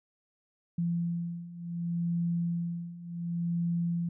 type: beating tone pair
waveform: sine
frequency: 170.4 / 171.08 Hz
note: F3 / F3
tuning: -42 / -35 cents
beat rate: 0.68 Hz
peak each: -34 / -31 dBFS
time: 0.78-4.09 s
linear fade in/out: 5 ms
effects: none